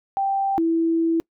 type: tone pair in turn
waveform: sine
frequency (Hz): 784 / 329.6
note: G5 / E4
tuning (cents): 0 / 0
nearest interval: octave + minor third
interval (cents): 1500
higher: first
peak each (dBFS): -19 / -17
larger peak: second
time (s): 0.17-0.58 / 0.58-1.2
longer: second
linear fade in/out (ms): 0
effects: noise-tail reverb RT60 0.1 s tail -26 dB re dry